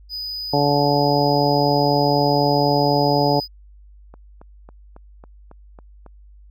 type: tone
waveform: triangle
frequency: 4978 Hz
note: D#8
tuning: in tune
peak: -25 dBFS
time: 0.09-3.48 s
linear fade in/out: 50 ms
type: harmonic tone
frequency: 144 Hz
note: D3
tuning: 34 cents flat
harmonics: 1 / 2 / 3 / 4 / 5 / 6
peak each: -22 / -22 / -22 / -22 / -22 / -22 dBFS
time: 0.53-3.4 s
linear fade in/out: 5 ms
type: click train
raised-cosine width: 1 ms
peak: -28 dBFS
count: 8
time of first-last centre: 4.14-6.063 s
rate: 3.64 Hz
effects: added 50 Hz sine -43 dBFS peak until 6.5 s